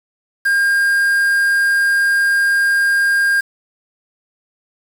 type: tone with quantisation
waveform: triangle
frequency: 1609 Hz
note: G6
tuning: 45 cents sharp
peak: -10 dBFS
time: 0.45-3.41 s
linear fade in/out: 10 ms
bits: 5
effects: none